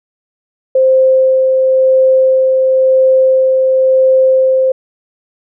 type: tone with tremolo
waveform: sine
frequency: 523.3 Hz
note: C5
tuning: in tune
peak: -5 dBFS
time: 0.75-4.72 s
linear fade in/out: 5 ms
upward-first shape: sine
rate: 0.96 Hz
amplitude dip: 25%
effects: none